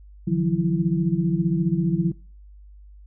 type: tone cluster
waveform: sine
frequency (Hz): 147.9 / 166.4 / 181.4 / 331.2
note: D3 / E3 / F#3 / E4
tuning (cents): +13 / +17 / -34 / +8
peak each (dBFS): -27 / -23 / -22 / -28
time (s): 0.27-2.12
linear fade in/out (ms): 10
effects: noise-tail reverb RT60 0.4 s tail -23 dB re dry + added 50 Hz sine -43 dBFS peak until 3.06 s